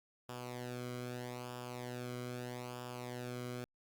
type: tone with flanger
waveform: sawtooth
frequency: 123.47 Hz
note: B2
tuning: in tune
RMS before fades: -44 dBFS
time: 0.29-3.64 s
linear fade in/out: 0 ms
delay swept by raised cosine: 0.48 to 1.13 ms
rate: 0.79 Hz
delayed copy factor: -0.7
effects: Opus 48 kbps